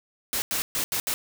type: noise bursts at uneven times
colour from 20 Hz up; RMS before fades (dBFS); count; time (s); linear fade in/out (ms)
white; -27; 5; 0.33-0.42 / 0.51-0.62 / 0.75-0.84 / 0.92-1 / 1.07-1.14; 0
effects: none